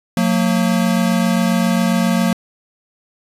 square tone pair together, 180.8 / 228.2 Hz, F#3 / A#3, -40 / -37 cents, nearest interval major third, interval 403 cents, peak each -17 dBFS, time 0.17-2.33 s, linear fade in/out 2 ms, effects resampled to 32000 Hz

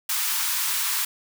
white high-pass noise, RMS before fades -25 dBFS, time 0.09-1.05 s, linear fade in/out 5 ms, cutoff 860 Hz, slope 96 dB/octave, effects none

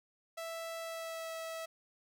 sawtooth tone with pitch glide, 659.3 to 651.4 Hz, E5 to E5, 0 to -21 cents, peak -36 dBFS, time 0.37-1.66 s, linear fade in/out 10 ms, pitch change -21 cents, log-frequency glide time 0.79-1.33 s, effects none

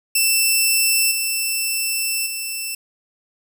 10% pulse tone with level steps, 2668 Hz, E7, 20 cents sharp, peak -6 / -11 / -16 dBFS, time 0.15-2.75 s, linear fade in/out 5 ms, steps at 1.11 / 2.26 s, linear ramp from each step 5 ms, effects 8-bit

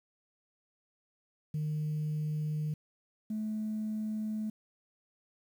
sine tone pair in turn, 152.6 / 215.8 Hz, D#3 / A3, -33 / -33 cents, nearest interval tritone, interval 600 cents, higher second, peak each -29 / -31 dBFS, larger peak first, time 1.54-2.74 / 3.3-4.5 s, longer neither, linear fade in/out 5 ms, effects tanh soft clip ceiling -28 dBFS + 10-bit

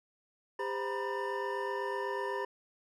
triangle tone cluster, 400 / 517 / 945 / 993 / 1788 Hz, G4 / C5 / A#5 / B5 / A6, +35 / -21 / +23 / +9 / +27 cents, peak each -35 / -38 / -38 / -38 / -40 dBFS, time 0.59-2.45 s, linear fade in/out 5 ms, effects none

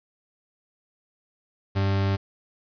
40% pulse tone, 98 Hz, G2, in tune, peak -20 dBFS, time 1.75-2.17 s, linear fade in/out 20 ms, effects resampled to 11025 Hz + 8-bit

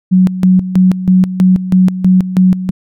sine tone with tremolo, 185 Hz, F#3, in tune, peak -4 dBFS, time 0.11-2.71 s, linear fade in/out 20 ms, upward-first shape square, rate 3.1 Hz, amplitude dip 75%, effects none

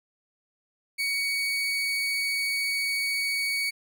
30% pulse tone, 2243 Hz, C#7, 20 cents sharp, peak -23 dBFS, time 0.98-3.71 s, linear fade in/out 20 ms, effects none

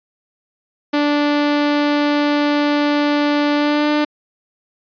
sawtooth tone with pitch glide, 292.5 to 298.1 Hz, D4 to D4, -7 to +26 cents, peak -10 dBFS, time 0.93-4.05 s, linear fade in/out 10 ms, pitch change +33 cents, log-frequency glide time 3.55-3.9 s, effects resampled to 11025 Hz

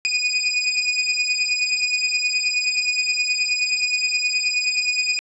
25% pulse beating tone pair, 2471 / 2480.5 Hz, D#7 / D#7, -13 / -6 cents, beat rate 9.5 Hz, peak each -18 dBFS, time 0.05-5.19 s, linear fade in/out 0 ms, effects resampled to 22050 Hz

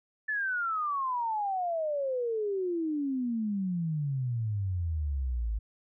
sine exponential sweep, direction down, 1758 to 51.91 Hz, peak -28 dBFS, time 0.28-5.59 s, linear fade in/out 10 ms, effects none

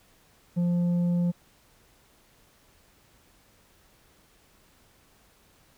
sine tone with tanh clipping, 174.61 Hz, F3, in tune, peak -23 dBFS, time 0.56-1.32 s, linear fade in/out 20 ms, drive 5 dB, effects pink hiss -61 dBFS RMS until 5.77 s

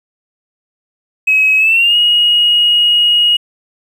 triangle tone with pitch glide, 2555 to 2885 Hz, D#7 to F#7, +45 to -44 cents, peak -4 dBFS, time 1.27-3.37 s, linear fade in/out 10 ms, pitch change +211 cents, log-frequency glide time 1.58-1.96 s, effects tanh soft clip ceiling -5 dBFS

